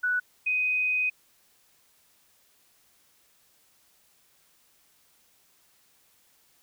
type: tone pair in turn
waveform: sine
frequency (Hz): 1480 / 2503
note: F#6 / D#7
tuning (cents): 0 / +10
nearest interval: major sixth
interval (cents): 910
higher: second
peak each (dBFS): -23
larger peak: neither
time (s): 0.03-0.2 / 0.46-1.1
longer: second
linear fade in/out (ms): 10
effects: white hiss -64 dBFS RMS until 6.62 s